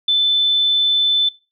sine tone, 3520 Hz, A7, in tune, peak -12 dBFS, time 0.08-1.29 s, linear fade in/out 5 ms, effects noise-tail reverb RT60 0.3 s tail -22 dB re dry

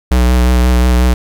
square tone with vibrato, 61.74 Hz, B1, in tune, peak -8 dBFS, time 0.11-1.14 s, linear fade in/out 5 ms, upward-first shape sine, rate 5.6 Hz, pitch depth 26 cents each way, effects 8-bit

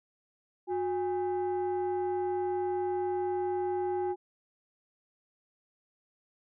sine tone pair together, 363.9 / 816.1 Hz, F#4 / G#5, -29 / -31 cents, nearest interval octave + major second, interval 1398 cents, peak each -28 / -32 dBFS, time 0.67-4.16 s, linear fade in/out 50 ms, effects tanh soft clip ceiling -25 dBFS

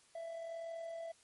triangle tone with amplitude modulation, 664 Hz, E5, 12 cents sharp, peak -38 dBFS, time 0.15-1.12 s, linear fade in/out 5 ms, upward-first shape sine, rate 41.1 Hz, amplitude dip 40%, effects white hiss -67 dBFS RMS until 1.23 s + MP3 48 kbps

